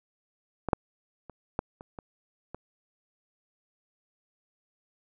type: clicks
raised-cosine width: 1 ms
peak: -16 / -6 / -29 / -13 / -29 / -26 / -24 dBFS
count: 7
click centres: 0.687 / 0.732 / 1.297 / 1.591 / 1.809 / 1.988 / 2.546 s
effects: none